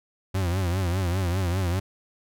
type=tone with vibrato; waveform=40% pulse; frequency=90.9 Hz; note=F#2; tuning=30 cents flat; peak=-22 dBFS; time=0.34-1.8 s; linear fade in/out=10 ms; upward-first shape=triangle; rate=5 Hz; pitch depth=140 cents each way; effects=none